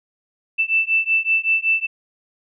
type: beating tone pair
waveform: sine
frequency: 2652 / 2657.3 Hz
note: E7 / E7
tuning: +10 / +13 cents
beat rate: 5.3 Hz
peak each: -19 dBFS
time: 0.58-1.87 s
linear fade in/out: 20 ms
effects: none

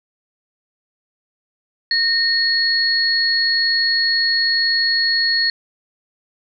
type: tone pair together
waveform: sine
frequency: 1841 / 4338 Hz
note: A#6 / C#8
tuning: -22 / -38 cents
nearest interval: octave + minor third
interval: 1484 cents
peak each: -19 / -16 dBFS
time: 1.91-5.5 s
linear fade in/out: 2 ms
effects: none

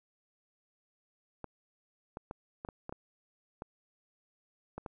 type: clicks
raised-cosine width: 1 ms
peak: -26 dBFS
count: 10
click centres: 1.443 / 2.171 / 2.311 / 2.649 / 2.688 / 2.894 / 2.925 / 3.621 / 4.78 / 4.862 s
effects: none

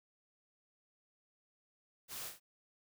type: noise with echo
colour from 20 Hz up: white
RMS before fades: -45 dBFS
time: 2.08-2.32 s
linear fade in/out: 50 ms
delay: 40 ms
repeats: 2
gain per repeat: -6 dB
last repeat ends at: 2.4 s
effects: none

